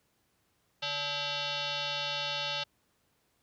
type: tone with frequency modulation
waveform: sine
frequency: 146.83 Hz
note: D3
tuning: in tune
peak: -31 dBFS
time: 0.82-2.64 s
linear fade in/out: 10 ms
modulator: 722 Hz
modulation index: 5.9
effects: pink hiss -73 dBFS RMS until 3.42 s + high-pass 60 Hz 12 dB/octave